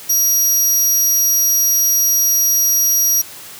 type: tone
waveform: 25% pulse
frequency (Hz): 5740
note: F8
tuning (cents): +47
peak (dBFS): -7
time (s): 0.09-3.22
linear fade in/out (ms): 10
effects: white hiss -35 dBFS RMS until 3.59 s + high-pass 60 Hz 12 dB/octave